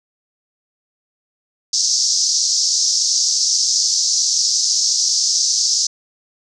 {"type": "band-pass noise", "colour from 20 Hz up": "pink", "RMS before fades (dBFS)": -17, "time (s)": [1.73, 5.87], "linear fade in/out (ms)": 5, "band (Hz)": [4900, 6400], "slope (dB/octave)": 48, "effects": []}